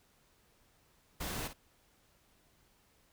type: noise with echo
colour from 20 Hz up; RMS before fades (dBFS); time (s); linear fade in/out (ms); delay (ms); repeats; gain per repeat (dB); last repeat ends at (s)
pink; -39; 1.2-1.48; 10; 54; 1; -10; 1.534
effects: pink hiss -69 dBFS RMS until 3.12 s